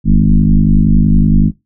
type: tone with frequency modulation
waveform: sine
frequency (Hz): 103.83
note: G#2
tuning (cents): 0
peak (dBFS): -5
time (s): 0.04-1.52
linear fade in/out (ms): 50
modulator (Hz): 50.7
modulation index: 2.7
effects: noise-tail reverb RT60 0.2 s tail -20 dB re dry